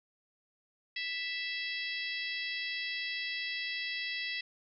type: harmonic tone with a mistuned harmonic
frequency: 659.3 Hz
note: E5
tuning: in tune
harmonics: 3 / 4 / 5 / 6 / 7 / 8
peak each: -38 / -40 / -42 / -44 / -45 / -46 dBFS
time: 0.96-4.41 s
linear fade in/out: 5 ms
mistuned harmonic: 8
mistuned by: -29 cents
effects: none